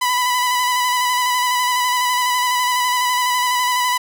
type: tone with vibrato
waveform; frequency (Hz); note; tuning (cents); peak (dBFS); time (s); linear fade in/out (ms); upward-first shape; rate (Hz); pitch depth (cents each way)
sawtooth; 993; B5; +9; -12; 0.01-3.98; 10; square; 12; 21
effects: none